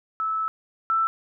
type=tone pair in turn; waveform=sine; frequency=1307 / 1328.3 Hz; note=E6 / E6; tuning=-15 / +13 cents; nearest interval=unison; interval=28 cents; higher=second; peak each=-23 / -19 dBFS; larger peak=second; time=0.2-0.48 / 0.9-1.07 s; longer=first; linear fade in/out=0 ms; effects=none